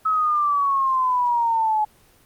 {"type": "exponential sweep", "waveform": "sine", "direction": "down", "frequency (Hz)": [1293, 846], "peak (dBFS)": -17, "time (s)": [0.05, 1.85], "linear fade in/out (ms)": 10, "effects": ["pink hiss -55 dBFS RMS until 2.25 s", "Opus 24 kbps"]}